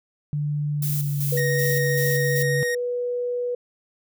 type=tone with pitch glide; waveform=sine; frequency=147.5 to 141.25 Hz; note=D3 to C#3; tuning=+8 to +33 cents; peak=-22 dBFS; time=0.33-2.63 s; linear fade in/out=0 ms; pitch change=-75 cents; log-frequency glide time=0.73-1.33 s
type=noise with tremolo; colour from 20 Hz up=violet; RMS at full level=-29 dBFS; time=0.82-2.43 s; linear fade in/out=5 ms; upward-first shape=square; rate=2.6 Hz; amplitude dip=60%
type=tone; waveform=sine; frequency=488.9 Hz; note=B4; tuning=18 cents flat; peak=-23 dBFS; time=1.32-3.55 s; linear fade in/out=5 ms
type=tone with vibrato; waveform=45% pulse; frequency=1864.7 Hz; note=A#6; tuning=in tune; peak=-25 dBFS; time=1.37-2.75 s; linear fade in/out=5 ms; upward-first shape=triangle; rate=15 Hz; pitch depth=11 cents each way
effects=none